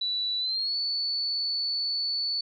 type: tone with pitch glide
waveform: sine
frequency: 3951 to 4461 Hz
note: B7 to C#8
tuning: 0 to +10 cents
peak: -26 dBFS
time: 0.01-2.41 s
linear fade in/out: 5 ms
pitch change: +210 cents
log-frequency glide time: 0.39-0.76 s
effects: none